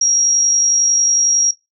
sine tone with amplitude modulation, 5650 Hz, F8, 19 cents sharp, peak -10 dBFS, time 0.01-1.51 s, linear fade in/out 5 ms, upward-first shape sine, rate 51 Hz, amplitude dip 30%, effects noise-tail reverb RT60 0.2 s tail -17 dB re dry

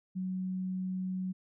sine tone, 185.9 Hz, F#3, 8 cents sharp, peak -32 dBFS, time 0.15-1.33 s, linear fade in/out 20 ms, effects none

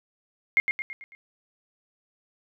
sine tone with echo, 2135 Hz, C7, 34 cents sharp, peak -16 dBFS, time 0.57-0.6 s, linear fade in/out 0 ms, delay 110 ms, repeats 5, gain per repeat -6 dB, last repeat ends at 1.15 s, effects none

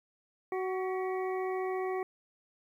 harmonic tone with a mistuned harmonic, 373.8 Hz, F#4, 18 cents sharp, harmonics 1 / 2 / 3 / 5 / 6, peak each -32 / -38 / -42 / -46 / -48 dBFS, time 0.52-2.03 s, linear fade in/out 2 ms, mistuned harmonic 5, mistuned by +48 cents, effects 11-bit

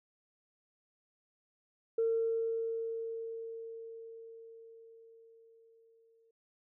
sine tone with exponential decay, 454.7 Hz, A#4, 43 cents flat, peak -26 dBFS, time 1.98-6.31 s, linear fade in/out 5 ms, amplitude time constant 940 ms, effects tanh soft clip ceiling -22 dBFS

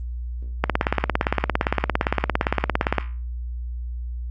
click train, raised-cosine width 0.5 ms, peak -3 dBFS, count 42, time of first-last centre 0.64-2.983 s, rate 17.5 Hz, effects added 60 Hz sine -27 dBFS peak until 4.3 s + Opus 32 kbps

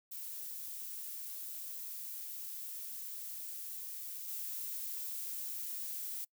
violet noise with level steps, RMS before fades -44 / -41 dBFS, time 0.11-6.25 s, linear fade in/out 10 ms, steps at 4.28 s, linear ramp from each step 2 ms, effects noise-tail reverb RT60 0.1 s tail -25 dB re dry

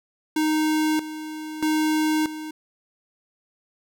square tone with tremolo, 310 Hz, D#4, 6 cents flat, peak -20 dBFS, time 0.36-2.51 s, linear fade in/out 5 ms, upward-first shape square, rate 0.79 Hz, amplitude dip 75%, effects none

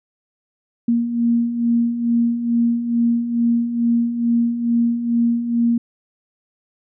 sine beating tone pair, 233.1 / 235.4 Hz, A#3 / A#3, 0 / +17 cents, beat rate 2.3 Hz, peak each -23 / -16 dBFS, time 0.88-5.78 s, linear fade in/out 5 ms, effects none

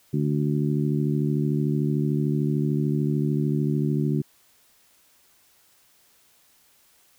harmonic tone, 73.42 Hz, D2, in tune, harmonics 2 / 3 / 4 / 5, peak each -23 / -27 / -29 / -31 dBFS, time 0.13-4.22 s, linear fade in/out 10 ms, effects white hiss -60 dBFS RMS until 7.18 s

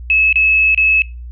sine tone with dropouts, 2591 Hz, E7, 30 cents flat, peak -9 dBFS, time 0.1-1.02 s, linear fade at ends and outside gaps 1 ms, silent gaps 0.327-0.357 / 0.747-0.776 s, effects noise-tail reverb RT60 0.3 s tail -22 dB re dry + added 60 Hz sine -27 dBFS peak until 1.31 s

